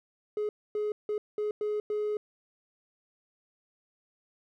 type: tone bursts at uneven times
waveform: triangle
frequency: 420.9 Hz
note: G#4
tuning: 23 cents sharp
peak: -25 dBFS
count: 6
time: 0.37-0.49 / 0.75-0.92 / 1.09-1.18 / 1.38-1.51 / 1.61-1.8 / 1.9-2.17 s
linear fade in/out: 2 ms
effects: tanh soft clip ceiling -23 dBFS